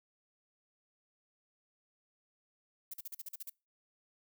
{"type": "noise bursts", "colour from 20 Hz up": "violet", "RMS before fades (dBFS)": -43, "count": 9, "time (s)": [2.91, 3.498], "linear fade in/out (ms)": 5, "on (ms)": 28, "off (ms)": 42, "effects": ["noise-tail reverb RT60 0.3 s tail -26 dB re dry"]}